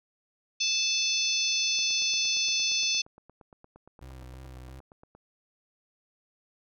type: harmonic tone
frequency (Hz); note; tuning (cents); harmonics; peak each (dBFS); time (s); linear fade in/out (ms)
874; A5; -12; 3 / 4 / 5 / 6 / 7; -31 / -31 / -31 / -31 / -31; 0.6-3.02; 10
type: click train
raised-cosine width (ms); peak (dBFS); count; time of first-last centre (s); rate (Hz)
1; -37; 30; 1.79-5.15; 8.63
type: tone with vibrato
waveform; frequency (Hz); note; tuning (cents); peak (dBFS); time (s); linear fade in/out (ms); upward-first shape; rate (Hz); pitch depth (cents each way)
30% pulse; 64.2; C2; -32; -40; 4.01-4.8; 10; triangle; 3; 42
effects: none